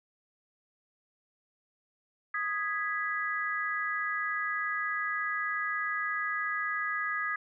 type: chord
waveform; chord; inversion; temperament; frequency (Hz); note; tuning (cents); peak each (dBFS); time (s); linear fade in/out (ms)
sine; G# minor; second; equal; 1244.5 / 1661.2 / 1975.5; D#6 / G#6 / B6; 0 / 0 / 0; -34 / -33 / -35; 2.34-7.36; 5
effects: none